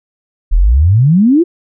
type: exponential sweep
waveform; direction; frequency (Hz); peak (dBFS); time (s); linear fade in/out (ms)
sine; up; 35.72 to 362.9; -5; 0.51-1.44; 20
effects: none